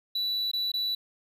triangle tone with dropouts, 3951 Hz, B7, in tune, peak -25 dBFS, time 0.15-0.95 s, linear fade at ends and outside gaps 5 ms, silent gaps 0.515-0.533 / 0.718-0.738 s, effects none

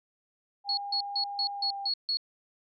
sine tone with pitch glide, 807 to 795.9 Hz, G#5 to G5, -50 to +26 cents, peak -34 dBFS, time 0.64-1.9 s, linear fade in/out 50 ms, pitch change -24 cents, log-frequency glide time 1.53-1.74 s
sine tone bursts, 4348 Hz, C#8, 34 cents flat, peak -26 dBFS, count 7, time 0.69-2.171 s, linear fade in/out 2 ms, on 83 ms, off 150 ms
effects none

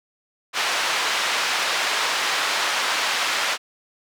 pink band-pass noise, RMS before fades -23 dBFS, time 0.53-3.58 s, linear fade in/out 50 ms, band 960 to 5100 Hz, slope 12 dB/octave, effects none

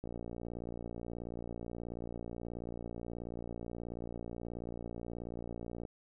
click train, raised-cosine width 2 ms, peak -29 dBFS, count 341, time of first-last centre 0.04-5.852 s, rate 58.5 Hz, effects none

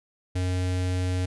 square tone with notch filter, 91.3 Hz, F#2, 23 cents flat, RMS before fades -26 dBFS, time 0.35-1.26 s, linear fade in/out 10 ms, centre 1100 Hz, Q 1.7, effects resampled to 24000 Hz

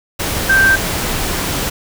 sine tone in noise, 1568 Hz, G6, in tune, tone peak -8 dBFS, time 0.49-0.76 s, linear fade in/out 10 ms, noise pink, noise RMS -19 dBFS, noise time 0.19-1.7 s, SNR +8 dB, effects none

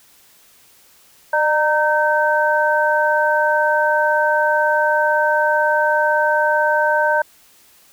sine tone cluster, 603 / 925 / 1543 Hz, D5 / A#5 / G6, +46 / -14 / -28 cents, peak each -18 dBFS, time 1.33-7.22 s, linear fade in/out 5 ms, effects white hiss -51 dBFS RMS until 7.92 s

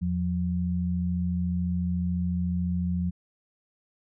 sine tone pair together, 84 / 177.99 Hz, E2 / F3, +33 / +33 cents, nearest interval octave + minor second, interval 1300 cents, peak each -29 / -26 dBFS, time 0.01-3.11 s, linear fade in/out 20 ms, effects none

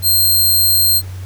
5% pulse tone, 4186 Hz, C8, in tune, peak -3 dBFS, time 0.02-1.02 s, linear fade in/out 50 ms, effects added 93 Hz sine -25 dBFS peak until 1.25 s + pink hiss -41 dBFS RMS until 1.25 s

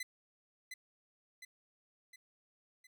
sawtooth tone with echo, 2023 Hz, B6, 41 cents sharp, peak -35 dBFS, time 0-0.03 s, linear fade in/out 5 ms, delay 710 ms, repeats 4, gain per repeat -5 dB, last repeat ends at 2.87 s, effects none

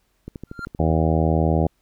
click train, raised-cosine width 3 ms, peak -20 dBFS, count 9, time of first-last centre 0.28-0.905 s, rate 12.8 Hz
triangle tone with exponential growth, 1390 Hz, F6, 9 cents flat, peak -23 dBFS, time 0.47-0.65 s, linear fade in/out 1 ms, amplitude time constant 39 ms
harmonic tone, 80 Hz, D#2, 49 cents sharp, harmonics 1 / 2 / 3 / 4 / 5 / 6 / 7 / 8 / 9 / 10, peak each -21 / -21 / -26 / -26 / -28 / -29 / -28 / -30 / -29 / -32 dBFS, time 0.79-1.67 s, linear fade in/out 5 ms
effects added 45 Hz sine -68 dBFS peak until 1.81 s + pink hiss -68 dBFS RMS until 1.81 s

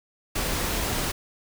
pink noise, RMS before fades -27 dBFS, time 0.35-1.12 s, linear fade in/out 10 ms, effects none

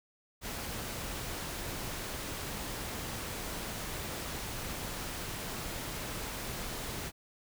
pink noise, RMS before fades -39 dBFS, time 0.41-7.12 s, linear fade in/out 50 ms, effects none

